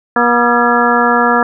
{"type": "harmonic tone with a mistuned harmonic", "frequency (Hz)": 240, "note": "B3", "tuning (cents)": -49, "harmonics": [1, 2, 3, 4, 5, 6, 7], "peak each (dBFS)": [-16, -16, -16, -16, -16, -16, -16], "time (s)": [0.16, 1.43], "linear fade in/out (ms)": 2, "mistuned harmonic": 6, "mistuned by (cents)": -92, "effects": []}